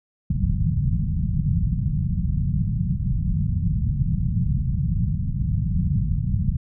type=low-pass noise; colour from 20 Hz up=white; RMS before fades=-22 dBFS; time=0.3-6.57 s; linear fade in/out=5 ms; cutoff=180 Hz; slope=48 dB/octave; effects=none